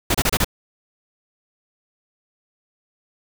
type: noise bursts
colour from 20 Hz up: pink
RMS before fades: -18 dBFS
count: 5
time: 0.1-0.446 s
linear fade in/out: 5 ms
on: 46 ms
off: 29 ms
effects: none